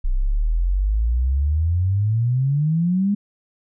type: exponential sweep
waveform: sine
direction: up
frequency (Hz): 30.09 to 207.7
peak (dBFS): -16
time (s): 0.04-3.15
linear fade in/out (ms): 10
effects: none